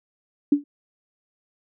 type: tone with exponential decay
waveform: sine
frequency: 288.3 Hz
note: D4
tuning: 32 cents flat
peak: -10 dBFS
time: 0.52-0.64 s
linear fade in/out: 5 ms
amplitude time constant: 26 ms
effects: none